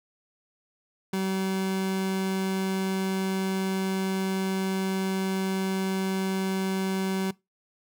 30% pulse tone, 190.7 Hz, G3, 47 cents flat, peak -23 dBFS, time 1.13-7.31 s, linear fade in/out 5 ms, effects noise-tail reverb RT60 0.2 s tail -21 dB re dry

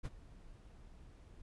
brown noise with ADSR envelope, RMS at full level -38 dBFS, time 0.03-1.42 s, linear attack 26 ms, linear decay 33 ms, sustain -18 dB, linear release 4 ms, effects resampled to 24000 Hz

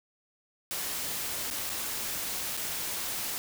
white noise with dropouts, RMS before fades -34 dBFS, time 0.71-3.38 s, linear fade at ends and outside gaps 0 ms, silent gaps 1.502-1.51 / 1.694-1.699 / 2.568-2.574 s, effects none

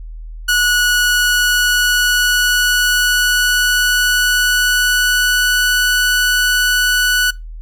sawtooth tone with pitch glide, 1466 to 1481.3 Hz, F#6 to F#6, -16 to +2 cents, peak -8 dBFS, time 0.48-7.31 s, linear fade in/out 10 ms, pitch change +18 cents, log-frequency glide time 0.74-5.74 s, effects noise-tail reverb RT60 0.2 s tail -22 dB re dry + added 40 Hz sine -27 dBFS peak until 7.61 s

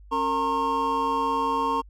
triangle tone cluster, 273.3 / 458.9 / 919 / 1077 Hz, C#4 / A#4 / A#5 / C6, -24 / -27 / -25 / +50 cents, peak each -30 / -29 / -24 / -24 dBFS, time 0.11-1.82 s, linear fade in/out 20 ms, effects added 50 Hz sine -45 dBFS peak until 1.89 s

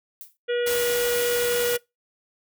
violet noise with exponential decay, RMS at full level -36 dBFS, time 0.21-0.37 s, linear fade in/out 0 ms, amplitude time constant 34 ms
harmonic tone, 482.2 Hz, B4, 41 cents flat, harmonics 1 / 3 / 4 / 5 / 6 / 7, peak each -22 / -33 / -37 / -40 / -38 / -39 dBFS, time 0.48-1.78 s, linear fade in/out 20 ms
white noise, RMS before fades -29 dBFS, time 0.66-1.77 s, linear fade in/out 10 ms
effects noise-tail reverb RT60 0.2 s tail -23 dB re dry

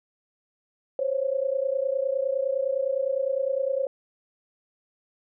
sine tone pair together, 523.3 / 553.1 Hz, C5 / C#5, 0 / -4 cents, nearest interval minor second, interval 96 cents, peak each -26 dBFS, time 0.99-3.87 s, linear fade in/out 2 ms, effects none

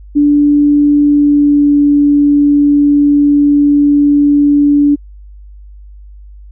sine tone with pitch glide, 291.3 to 289.1 Hz, D4 to D4, -14 to -27 cents, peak -5 dBFS, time 0.15-4.96 s, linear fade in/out 20 ms, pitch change -13 cents, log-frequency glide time 1.03-1.77 s, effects added 50 Hz sine -31 dBFS peak until 6.51 s

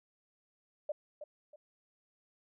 sine tone with echo, 597 Hz, D5, 28 cents sharp, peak -32 dBFS, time 0.89-0.92 s, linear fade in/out 5 ms, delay 320 ms, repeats 2, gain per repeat -10 dB, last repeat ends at 1.56 s, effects none

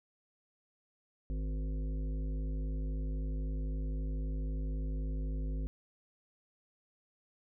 harmonic tone with a mistuned harmonic, 51.91 Hz, G#1, in tune, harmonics 1 / 3 / 5 / 7 / 9 / 10, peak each -33 / -44 / -46 / -55 / -57 / -58 dBFS, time 1.3-5.67 s, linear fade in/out 0 ms, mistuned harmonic 7, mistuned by +34 cents, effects none

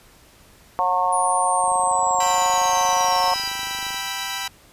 harmonic tone, 181.8 Hz, F#3, 30 cents flat, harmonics 3 / 4 / 5 / 6, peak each -29 / -22 / -21 / -23 dBFS, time 0.79-3.34 s, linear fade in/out 0 ms
sine linear sweep, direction down, 9720 to 4785 Hz, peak -26 dBFS, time 1.12-3.49 s, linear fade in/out 10 ms
click train, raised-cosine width 2 ms, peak -30 dBFS, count 60, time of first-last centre 1.64-3.945 s, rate 25.6 Hz
10% pulse chord, E minor, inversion first, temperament equal with one note detuned, 784 / 982.1 / 1318.5 Hz, G5 / B5 / E6, 0 / -10 / 0 cents, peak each -22 / -20 / -25 dBFS, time 2.2-4.48 s, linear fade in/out 5 ms
effects pink hiss -51 dBFS RMS until 4.72 s + resampled to 32000 Hz

